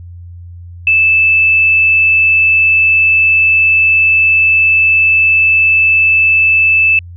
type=tone; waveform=sine; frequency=2630 Hz; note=E7; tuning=5 cents flat; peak=-6 dBFS; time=0.87-6.99 s; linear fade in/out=2 ms; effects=added 87 Hz sine -28 dBFS peak until 7.16 s